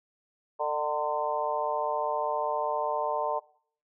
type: harmonic tone with a mistuned harmonic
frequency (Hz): 150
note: D3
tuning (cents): +37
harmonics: 3 / 4 / 5 / 6 / 7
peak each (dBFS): -35 / -31 / -35 / -31 / -34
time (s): 0.59-3.4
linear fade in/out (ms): 20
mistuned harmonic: 7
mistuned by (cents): -25
effects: noise-tail reverb RT60 0.5 s tail -19 dB re dry